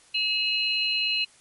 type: tone cluster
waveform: sine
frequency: 2588 / 2884 / 4111 Hz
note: E7 / F#7 / C8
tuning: -32 / -45 / -31 cents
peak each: -27 dBFS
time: 0.14-1.25 s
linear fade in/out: 10 ms
effects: white hiss -56 dBFS RMS until 1.4 s + MP3 48 kbps